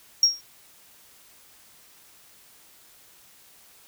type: tone with exponential decay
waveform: sine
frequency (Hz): 5588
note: F8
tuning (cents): 0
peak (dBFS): -9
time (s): 0.23-0.41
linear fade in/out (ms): 2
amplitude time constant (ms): 39
effects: tanh soft clip ceiling -11 dBFS + white hiss -54 dBFS RMS until 3.87 s